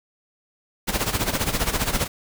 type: noise with tremolo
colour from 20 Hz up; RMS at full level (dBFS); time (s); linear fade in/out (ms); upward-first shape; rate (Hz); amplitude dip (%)
pink; -21; 0.87-2.08; 20; sine; 15; 75
effects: none